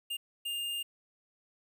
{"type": "tone bursts at uneven times", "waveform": "square", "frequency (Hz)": 2813, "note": "F7", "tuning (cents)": 12, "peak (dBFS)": -34, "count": 2, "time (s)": [[0.1, 0.17], [0.45, 0.83]], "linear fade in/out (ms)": 10, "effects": ["11-bit"]}